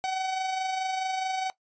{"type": "tone with amplitude modulation", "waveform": "45% pulse", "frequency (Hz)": 756, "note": "F#5", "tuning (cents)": 37, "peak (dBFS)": -26, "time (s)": [0.04, 1.5], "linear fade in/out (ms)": 0, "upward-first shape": "sine", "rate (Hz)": 24.7, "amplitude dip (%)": 40, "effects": ["noise-tail reverb RT60 0.1 s tail -18 dB re dry", "resampled to 16000 Hz"]}